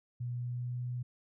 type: tone with pitch glide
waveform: sine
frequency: 121.9 to 123.39 Hz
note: B2 to B2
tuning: -22 to -1 cents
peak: -34 dBFS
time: 0.2-1.03 s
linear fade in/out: 10 ms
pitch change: +21 cents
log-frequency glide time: 0.35-0.8 s
effects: none